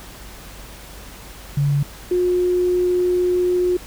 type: tone pair in turn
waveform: sine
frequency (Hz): 142.6 / 359.3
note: C#3 / F4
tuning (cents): +49 / +49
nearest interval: octave + major third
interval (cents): 1600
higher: second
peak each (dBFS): -15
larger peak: neither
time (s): 1.57-1.83 / 2.11-3.77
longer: second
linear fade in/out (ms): 5
effects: added 50 Hz sine -40 dBFS peak until 3.86 s + pink hiss -40 dBFS RMS until 3.86 s